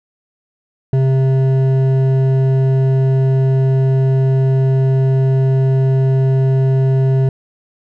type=tone with hard clipping; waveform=sine; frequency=132.8 Hz; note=C3; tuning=26 cents sharp; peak=-12 dBFS; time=0.93-7.29 s; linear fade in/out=2 ms; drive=9 dB; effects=none